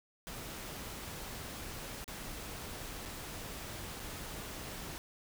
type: noise with dropouts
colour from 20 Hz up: pink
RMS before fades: -44 dBFS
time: 0.27-4.98 s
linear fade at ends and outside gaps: 0 ms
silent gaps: 2.043-2.079 / 3.054-3.058 / 3.996-4 s
effects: none